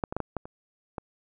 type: clicks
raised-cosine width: 1 ms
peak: -13 / -19 / -15 / -15 / -16 / -27 / -19 dBFS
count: 7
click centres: 0.038 / 0.125 / 0.166 / 0.203 / 0.367 / 0.455 / 0.982 s
effects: none